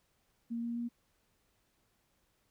sine tone with pitch steps, 233.1 / 235.1 / 237.2 Hz, A#3 / A#3 / A#3, 0 / +15 / +30 cents, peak -34 dBFS, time 0.5-0.89 s, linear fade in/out 20 ms, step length 130 ms, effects pink hiss -75 dBFS RMS until 2.5 s

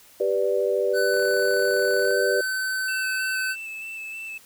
sine chord, G major, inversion none, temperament equal, 392 / 493.9 / 587.3 Hz, G4 / B4 / D5, 0 / 0 / 0 cents, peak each -24 / -24 / -25 dBFS, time 0.2-2.41 s, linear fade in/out 5 ms
square tone with pitch glide, 1500 to 1526.2 Hz, F#6 to G6, +23 to -47 cents, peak -25 dBFS, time 0.93-3.56 s, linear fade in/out 50 ms, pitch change +30 cents, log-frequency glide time 2.01-2.12 s
click train, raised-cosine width 0.5 ms, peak -28 dBFS, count 35, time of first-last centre 1.14-2.109 s, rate 35.1 Hz
triangle tone with vibrato, 2637 Hz, E7, in tune, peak -31 dBFS, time 2.88-4.38 s, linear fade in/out 5 ms, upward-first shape square, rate 3.2 Hz, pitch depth 14 cents each way
effects white hiss -52 dBFS RMS until 4.45 s

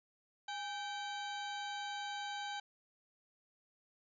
harmonic tone with a mistuned harmonic, 775 Hz, G5, 20 cents flat, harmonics 1 / 2 / 3 / 4 / 5 / 6 / 8 / 9, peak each -42 / -46 / -54 / -49 / -50 / -55 / -60 / -59 dBFS, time 0.48-2.6 s, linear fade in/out 5 ms, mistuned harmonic 1, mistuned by +98 cents, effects none

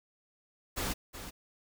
pink noise with echo, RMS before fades -34 dBFS, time 0.76-0.94 s, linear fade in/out 20 ms, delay 370 ms, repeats 1, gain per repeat -10 dB, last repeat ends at 1.31 s, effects none

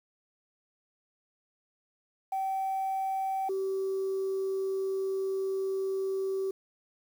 sine tone pair in turn, 770 / 385 Hz, G5 / G4, -31 / -31 cents, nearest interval octave, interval 1200 cents, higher first, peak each -27 dBFS, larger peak neither, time 2.32-3.49 / 3.49-6.51 s, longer second, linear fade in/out 5 ms, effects tanh soft clip ceiling -25 dBFS + 9-bit

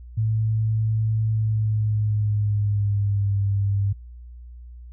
sine tone with pitch glide, 110 to 99.71 Hz, A2 to G2, 0 to +30 cents, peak -19 dBFS, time 0.17-3.93 s, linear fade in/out 10 ms, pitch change -170 cents, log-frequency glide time 1.3-3.38 s, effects noise-tail reverb RT60 0.2 s tail -24 dB re dry + added 60 Hz sine -38 dBFS peak until 4.92 s

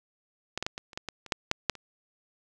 clicks, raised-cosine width 0.2 ms, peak -14 / -14 / -12 / -19 / -30 / -17 / -17 / -27 / -8 / -7 / -6 / -28 dBFS, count 12, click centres 0.576 / 0.626 / 0.665 / 0.779 / 0.932 / 0.975 / 1.087 / 1.263 / 1.322 / 1.514 / 1.697 / 1.753 s, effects none

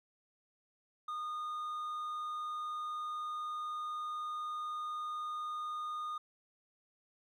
sine tone with hard clipping, 1226 Hz, D#6, 26 cents flat, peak -38 dBFS, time 1.08-6.18 s, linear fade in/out 5 ms, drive 3 dB, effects none

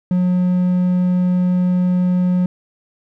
triangle tone, 180.6 Hz, F#3, 42 cents flat, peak -11 dBFS, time 0.11-2.46 s, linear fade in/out 2 ms, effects none

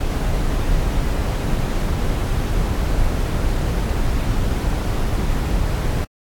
brown noise, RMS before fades -19 dBFS, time 0-6.05 s, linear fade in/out 10 ms, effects AAC 64 kbps

